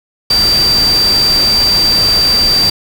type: tone in noise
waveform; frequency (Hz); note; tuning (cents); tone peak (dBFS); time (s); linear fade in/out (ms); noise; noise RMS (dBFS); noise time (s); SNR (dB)
sine; 4682; D8; -6; -8; 0.3-2.7; 5; pink; -19; 0.3-2.7; +8
effects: none